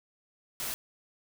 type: noise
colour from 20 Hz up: white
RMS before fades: -35 dBFS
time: 0.6-0.74 s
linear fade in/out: 0 ms
effects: none